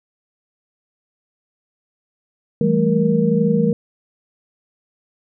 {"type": "tone cluster", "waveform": "sine", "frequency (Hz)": [165.7, 196.8, 219.1, 469.4], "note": ["E3", "G3", "A3", "A#4"], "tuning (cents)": [9, 7, -7, 12], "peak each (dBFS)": -19, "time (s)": [2.61, 3.73], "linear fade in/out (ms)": 2, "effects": []}